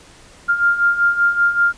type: beating tone pair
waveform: sine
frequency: 1396.9 / 1402.1 Hz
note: F6 / F6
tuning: 0 / +6 cents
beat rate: 5.2 Hz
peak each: -19 / -14 dBFS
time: 0.48-1.73 s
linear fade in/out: 20 ms
effects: pink hiss -45 dBFS RMS until 1.77 s + resampled to 22050 Hz